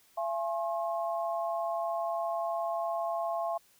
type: tone cluster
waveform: sine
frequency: 677 / 840 / 1072 Hz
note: E5 / G#5 / C6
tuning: +46 / +19 / +42 cents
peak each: -31 / -38 / -37 dBFS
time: 0.17-3.58 s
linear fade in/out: 10 ms
effects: white hiss -64 dBFS RMS until 3.79 s